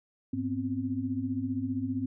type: tone cluster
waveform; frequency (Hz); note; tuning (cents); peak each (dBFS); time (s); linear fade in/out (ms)
sine; 102.7 / 249 / 264.2; G#2 / B3 / C4; -19 / +14 / +17; -36 / -35 / -31; 0.33-2.06; 5
effects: none